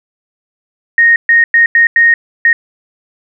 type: tone bursts at uneven times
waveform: sine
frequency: 1859 Hz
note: A#6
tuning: 5 cents flat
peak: -4 dBFS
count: 6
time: 0.98-1.16 / 1.29-1.44 / 1.54-1.66 / 1.75-1.87 / 1.96-2.14 / 2.45-2.53 s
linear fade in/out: 2 ms
effects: none